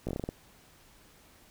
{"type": "slowing click train", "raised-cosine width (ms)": 2, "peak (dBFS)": -20, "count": 8, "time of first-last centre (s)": [0.07, 0.29], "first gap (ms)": 17, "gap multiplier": 1.2, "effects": ["pink hiss -59 dBFS RMS until 1.5 s"]}